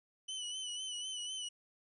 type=tone with vibrato; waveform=sawtooth; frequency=2997 Hz; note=F#7; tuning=22 cents sharp; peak=-36 dBFS; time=0.28-1.49 s; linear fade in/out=10 ms; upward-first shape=sine; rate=4 Hz; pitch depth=50 cents each way; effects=resampled to 24000 Hz + 13-bit